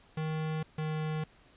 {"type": "tone pair in turn", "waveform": "square", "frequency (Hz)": [156.8, 155.54], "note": ["D#3", "D#3"], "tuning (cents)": [14, 0], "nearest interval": "unison", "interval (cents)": 14, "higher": "first", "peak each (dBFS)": [-32, -32], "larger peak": "neither", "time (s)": [[0.17, 0.63], [0.78, 1.24]], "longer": "neither", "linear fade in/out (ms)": 5, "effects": ["pink hiss -61 dBFS RMS until 1.56 s", "resampled to 8000 Hz"]}